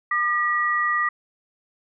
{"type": "tone pair together", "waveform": "sine", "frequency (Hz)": [1206, 1923.8], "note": ["D6", "B6"], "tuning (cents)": [46, -46], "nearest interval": "minor sixth", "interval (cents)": 808, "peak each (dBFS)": -22, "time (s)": [0.11, 1.09], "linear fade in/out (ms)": 5, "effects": []}